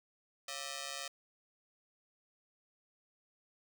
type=ring-modulated tone; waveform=5% pulse; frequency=622.3 Hz; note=D#5; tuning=in tune; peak=-26 dBFS; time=0.48-1.08 s; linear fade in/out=5 ms; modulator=70.9 Hz; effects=none